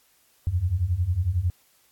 sine beating tone pair, 82.3 / 93.3 Hz, E2 / F#2, -2 / +15 cents, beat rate 11 Hz, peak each -26 / -23 dBFS, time 0.47-1.5 s, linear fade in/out 0 ms, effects white hiss -62 dBFS RMS until 1.91 s + AAC 64 kbps

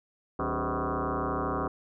sine tone with frequency modulation, 415.3 Hz, G#4, in tune, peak -27 dBFS, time 0.39-1.68 s, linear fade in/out 5 ms, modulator 114 Hz, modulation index 7.8, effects none

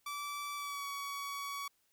sawtooth tone with pitch glide, 1158 to 1127.6 Hz, D6 to C#6, -25 to +29 cents, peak -35 dBFS, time 0.06-1.68 s, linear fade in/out 5 ms, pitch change -46 cents, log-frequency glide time 0.55-0.86 s, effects white hiss -75 dBFS RMS until 1.92 s

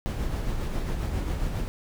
brown noise with tremolo, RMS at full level -27 dBFS, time 0.06-1.68 s, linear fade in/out 0 ms, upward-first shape sine, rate 7.4 Hz, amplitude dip 35%, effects none

